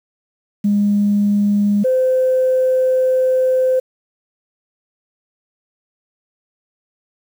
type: tone pair in turn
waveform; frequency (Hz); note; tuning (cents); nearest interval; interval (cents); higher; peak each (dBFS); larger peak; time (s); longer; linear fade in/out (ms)
sine; 204.6 / 515.6; G#3 / C5; -26 / -26; octave + major third; 1600; second; -11; neither; 0.64-1.84 / 1.84-3.8; second; 10
effects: tanh soft clip ceiling -7 dBFS + 7-bit